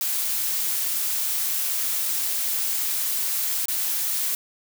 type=noise with dropouts; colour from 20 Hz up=blue; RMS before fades=-25 dBFS; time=0.01-4.35 s; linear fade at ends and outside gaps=1 ms; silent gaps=3.656-3.683 s; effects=none